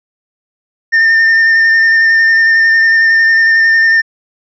triangle tone with vibrato, 1809 Hz, A6, 48 cents sharp, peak -4 dBFS, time 0.92-4.02 s, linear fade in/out 20 ms, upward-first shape square, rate 11 Hz, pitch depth 13 cents each way, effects resampled to 16000 Hz

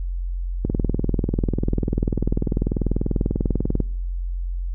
click train, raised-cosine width 3 ms, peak -8 dBFS, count 65, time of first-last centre 0.65-3.803 s, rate 20.3 Hz, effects noise-tail reverb RT60 0.8 s tail -26 dB re dry + added 44 Hz sine -23 dBFS peak until 4.74 s

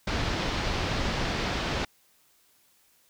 pink low-pass noise, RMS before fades -29 dBFS, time 0.07-1.85 s, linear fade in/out 5 ms, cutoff 5100 Hz, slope 24 dB/octave, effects white hiss -64 dBFS RMS until 3.09 s

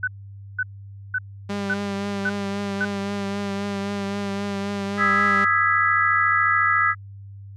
sine tone bursts, 1502 Hz, F#6, 26 cents sharp, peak -20 dBFS, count 6, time 0.03-2.85 s, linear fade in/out 5 ms, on 45 ms, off 510 ms
sawtooth tone with vibrato, 200 Hz, G3, 35 cents sharp, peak -21 dBFS, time 1.49-5.45 s, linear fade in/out 10 ms, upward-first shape triangle, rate 3.8 Hz, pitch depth 28 cents each way
sine chord, E major seventh, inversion third, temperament equal, 1244.5 / 1318.5 / 1661.2 / 1975.5 Hz, D#6 / E6 / G#6 / B6, 0 / 0 / 0 / 0 cents, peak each -22 dBFS, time 4.97-6.95 s, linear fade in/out 50 ms
effects added 99 Hz sine -37 dBFS peak until 7.56 s + low-pass 6000 Hz 12 dB/octave

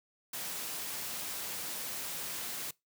white noise, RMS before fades -39 dBFS, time 0.33-2.71 s, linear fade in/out 5 ms, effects noise-tail reverb RT60 0.2 s tail -23 dB re dry + high-pass 100 Hz 12 dB/octave

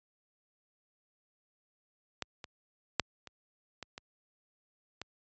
clicks, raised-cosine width 0.2 ms, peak -17 / -25 / -8 / -29 / -24 / -26 / -22 dBFS, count 7, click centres 2.223 / 2.442 / 2.997 / 3.273 / 3.827 / 3.979 / 5.016 s, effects high-pass 60 Hz 12 dB/octave + resampled to 16000 Hz

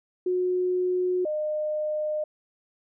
sine tone pair in turn, 363.8 / 609.2 Hz, F#4 / D#5, -29 / -37 cents, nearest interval major sixth, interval 892 cents, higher second, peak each -22 / -25 dBFS, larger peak first, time 0.26-1.25 / 1.25-2.24 s, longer neither, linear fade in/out 5 ms, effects none

